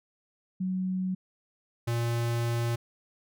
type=tone pair in turn; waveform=sine / square; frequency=186 / 117.65 Hz; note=F#3 / A#2; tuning=+9 / +16 cents; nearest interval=minor sixth; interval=793 cents; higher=first; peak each=-27 dBFS; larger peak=neither; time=0.6-1.15 / 1.87-2.76 s; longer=second; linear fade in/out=10 ms; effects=none